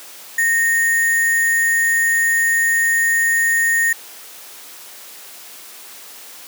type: tone with sample-and-hold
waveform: sine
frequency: 1850 Hz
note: A#6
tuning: 14 cents flat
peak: -13 dBFS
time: 0.38-3.93 s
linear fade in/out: 5 ms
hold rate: 8820 Hz
effects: white hiss -38 dBFS RMS until 6.47 s + high-pass 300 Hz 12 dB/octave